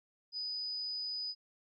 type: tone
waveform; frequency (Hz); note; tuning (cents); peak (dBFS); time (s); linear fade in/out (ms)
sine; 4978; D#8; 0; -36; 0.32-1.35; 50
effects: Opus 48 kbps